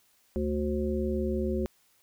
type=harmonic tone with a mistuned harmonic; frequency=73.42 Hz; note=D2; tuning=in tune; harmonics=1 / 3 / 5 / 7; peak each=-32 / -31 / -31 / -36 dBFS; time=0.36-1.66 s; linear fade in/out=0 ms; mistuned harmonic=7; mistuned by=+51 cents; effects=white hiss -66 dBFS RMS until 2.02 s